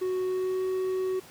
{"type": "tone with pitch glide", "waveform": "triangle", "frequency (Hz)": [370, 374.1], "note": ["F#4", "F#4"], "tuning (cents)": [0, 19], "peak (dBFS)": -24, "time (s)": [0.01, 1.2], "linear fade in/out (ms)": 10, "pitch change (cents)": 19, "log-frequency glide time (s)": [0.24, 0.65], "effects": ["pink hiss -50 dBFS RMS until 1.3 s", "high-pass 100 Hz 12 dB/octave"]}